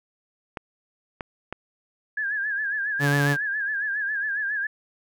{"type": "clicks", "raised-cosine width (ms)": 0.5, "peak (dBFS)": -16, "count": 3, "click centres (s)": [0.572, 1.208, 1.526]}
{"type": "tone with vibrato", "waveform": "sine", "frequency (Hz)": 1661.2, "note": "G#6", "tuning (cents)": 0, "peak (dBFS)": -24, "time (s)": [2.17, 4.67], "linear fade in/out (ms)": 5, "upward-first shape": "sine", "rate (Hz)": 7.3, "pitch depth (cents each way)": 86}
{"type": "tone", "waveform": "sawtooth", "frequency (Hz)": 142.9, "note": "D3", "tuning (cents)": -47, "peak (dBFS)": -16, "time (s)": [2.99, 3.37], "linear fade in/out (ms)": 50}
{"effects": []}